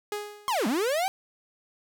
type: tone with exponential decay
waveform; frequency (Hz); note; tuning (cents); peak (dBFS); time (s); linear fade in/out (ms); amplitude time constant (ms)
sawtooth; 415.3; G#4; 0; -24; 0.12-0.68; 2; 120
type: linear two-way sweep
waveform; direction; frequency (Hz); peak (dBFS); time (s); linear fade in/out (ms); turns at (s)
45% pulse; down then up; 1108.7 to 196 to 797; -24; 0.48-1.08; 0; 0.67
effects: none